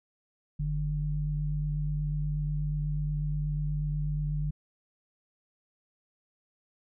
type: tone pair together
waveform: sine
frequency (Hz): 47.25 / 150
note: F#1 / D3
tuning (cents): +37 / +37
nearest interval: octave + minor sixth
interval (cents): 2000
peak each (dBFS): -32 / -29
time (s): 0.59-4.51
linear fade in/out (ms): 10
effects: none